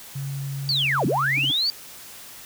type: tone with pitch glide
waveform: sine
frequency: 138.4 to 136.57 Hz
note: C#3 to C#3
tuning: -2 to -25 cents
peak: -27 dBFS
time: 0.15-1.51 s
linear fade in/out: 10 ms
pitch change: -23 cents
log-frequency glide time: 0.78-1.39 s
type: linear two-way sweep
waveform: sine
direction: down then up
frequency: 4700 to 130.4 to 4700 Hz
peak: -19 dBFS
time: 0.69-1.7 s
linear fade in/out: 0 ms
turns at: 1.06 s
type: tone bursts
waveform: triangle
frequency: 283.3 Hz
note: C#4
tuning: 38 cents sharp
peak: -27 dBFS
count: 3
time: 1.37-1.516 s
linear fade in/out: 5 ms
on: 22 ms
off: 40 ms
effects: tanh soft clip ceiling -12 dBFS + white hiss -42 dBFS RMS until 2.45 s